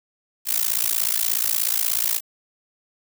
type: noise with amplitude modulation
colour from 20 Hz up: blue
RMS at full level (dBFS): -18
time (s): 0.45-2.21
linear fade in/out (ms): 50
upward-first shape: sine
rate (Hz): 56.7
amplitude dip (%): 100
effects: none